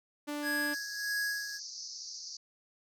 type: tone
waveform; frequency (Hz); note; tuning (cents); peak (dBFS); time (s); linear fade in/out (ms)
sawtooth; 293.7; D4; 0; -31; 0.27-0.75; 20
type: tone with tremolo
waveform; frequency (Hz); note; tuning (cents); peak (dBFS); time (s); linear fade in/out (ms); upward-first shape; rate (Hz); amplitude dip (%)
square; 1663; G#6; +2; -31; 0.42-1.6; 50; sine; 1.6; 70
type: band-pass noise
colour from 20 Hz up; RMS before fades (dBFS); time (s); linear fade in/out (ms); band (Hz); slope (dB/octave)
pink; -44; 0.73-2.37; 5; 4500 to 6300; 96
effects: none